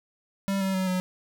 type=tone with pitch steps; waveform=square; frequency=196 / 191.86 / 187.8 / 183.83 Hz; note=G3 / G3 / F#3 / F#3; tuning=0 / -37 / +26 / -11 cents; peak=-25 dBFS; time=0.48-1 s; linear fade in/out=0 ms; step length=130 ms; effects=11-bit